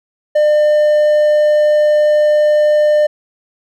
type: tone with hard clipping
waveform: triangle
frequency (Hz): 601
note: D5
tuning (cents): +40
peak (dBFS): -9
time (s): 0.35-3.07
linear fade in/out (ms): 10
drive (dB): 6
effects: none